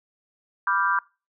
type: chord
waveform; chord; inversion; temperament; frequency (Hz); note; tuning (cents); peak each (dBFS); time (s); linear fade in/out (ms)
sine; G dominant seventh; first; equal; 987.8 / 1174.7 / 1396.9 / 1568; B5 / D6 / F6 / G6; 0 / 0 / 0 / 0; -26 / -24 / -27 / -25; 0.67-0.99; 2
effects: noise-tail reverb RT60 0.3 s tail -23 dB re dry